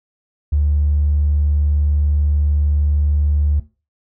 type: tone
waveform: triangle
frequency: 73.42 Hz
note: D2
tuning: in tune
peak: -9 dBFS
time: 0.52-3.6 s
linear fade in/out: 10 ms
effects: noise-tail reverb RT60 0.3 s tail -19 dB re dry + tanh soft clip ceiling -10 dBFS